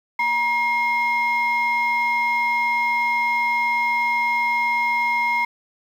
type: tone pair together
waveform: sine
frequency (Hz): 952 / 2137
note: A#5 / C7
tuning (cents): +36 / +36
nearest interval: octave + major second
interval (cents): 1400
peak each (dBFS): -19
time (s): 0.19-5.45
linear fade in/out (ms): 5
effects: tanh soft clip ceiling -14 dBFS + 8-bit